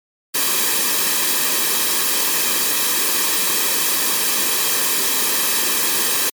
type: noise with comb filter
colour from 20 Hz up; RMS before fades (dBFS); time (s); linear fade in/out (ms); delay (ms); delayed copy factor
white; -18; 0.34-6.3; 10; 1.4; -0.6
effects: high-pass 200 Hz 12 dB/octave + MP3 96 kbps